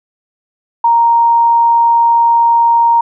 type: tone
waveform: sine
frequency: 932.3 Hz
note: A#5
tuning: in tune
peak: -6 dBFS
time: 0.84-3.01 s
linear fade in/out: 5 ms
effects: none